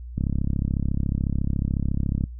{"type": "click train", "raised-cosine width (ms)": 5, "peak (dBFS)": -12, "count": 71, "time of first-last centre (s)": [0.18, 2.239], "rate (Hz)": 34, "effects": ["noise-tail reverb RT60 0.2 s tail -26 dB re dry", "added 60 Hz sine -34 dBFS peak until 2.39 s"]}